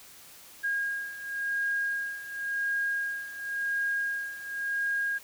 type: beating tone pair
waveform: sine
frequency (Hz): 1627 / 1627.93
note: G#6 / G#6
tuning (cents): -36 / -35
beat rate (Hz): 0.93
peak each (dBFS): -34 / -30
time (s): 0.63-5.19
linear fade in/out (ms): 20
effects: white hiss -51 dBFS RMS until 5.23 s